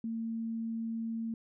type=tone; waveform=sine; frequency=226.8 Hz; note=A#3; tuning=47 cents flat; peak=-33 dBFS; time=0.04-1.34 s; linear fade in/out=2 ms; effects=none